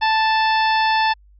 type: harmonic tone with a mistuned harmonic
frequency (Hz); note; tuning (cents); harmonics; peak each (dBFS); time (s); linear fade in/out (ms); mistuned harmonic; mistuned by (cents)
880; A5; 0; 1 / 2 / 3 / 4 / 5 / 6; -16 / -22 / -26 / -28 / -30 / -32; 0.01-1.14; 20; 6; -19
effects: added 50 Hz sine -47 dBFS peak until 1.39 s